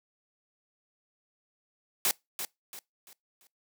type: noise with echo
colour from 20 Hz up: white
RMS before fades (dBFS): -26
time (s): 2.05-2.11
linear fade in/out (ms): 0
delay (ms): 340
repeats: 4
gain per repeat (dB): -9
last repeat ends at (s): 3.47
effects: noise-tail reverb RT60 0.2 s tail -24 dB re dry + high-pass 200 Hz 12 dB/octave